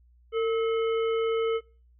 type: harmonic tone with a mistuned harmonic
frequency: 431 Hz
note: A4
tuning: 36 cents flat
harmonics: 1 / 3 / 5 / 7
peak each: -23 / -35 / -41 / -41 dBFS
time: 0.32-1.61 s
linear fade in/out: 50 ms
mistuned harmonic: 1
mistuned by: +86 cents
effects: noise-tail reverb RT60 0.4 s tail -22 dB re dry + added 60 Hz sine -56 dBFS peak until 1.99 s